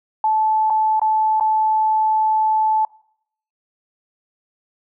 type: tone with dropouts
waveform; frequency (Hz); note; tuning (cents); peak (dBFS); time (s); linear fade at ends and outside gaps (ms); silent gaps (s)
sine; 870; A5; -20; -14; 0.24-2.85; 2; 0.7-0.704 / 0.996-1.016 / 1.399-1.408
effects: noise-tail reverb RT60 0.7 s tail -24 dB re dry